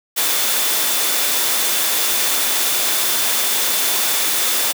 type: tone in noise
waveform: sine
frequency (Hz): 3520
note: A7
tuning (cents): 0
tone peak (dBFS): -28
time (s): 0.16-4.73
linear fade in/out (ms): 20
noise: white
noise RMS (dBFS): -18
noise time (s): 0.16-4.73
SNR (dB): -13
effects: high-pass 300 Hz 12 dB/octave